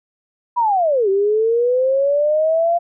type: linear two-way sweep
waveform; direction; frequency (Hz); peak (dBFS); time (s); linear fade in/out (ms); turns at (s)
sine; down then up; 990 to 382.5 to 694; -13; 0.56-2.79; 20; 1.09
effects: none